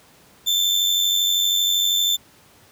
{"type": "tone with amplitude modulation", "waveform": "35% pulse", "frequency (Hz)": 3545, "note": "A7", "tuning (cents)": 12, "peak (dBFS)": -13, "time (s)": [0.46, 2.17], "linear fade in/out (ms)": 20, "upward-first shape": "sine", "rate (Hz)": 92.7, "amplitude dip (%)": 45, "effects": ["pink hiss -52 dBFS RMS until 2.71 s", "high-pass 80 Hz 12 dB/octave"]}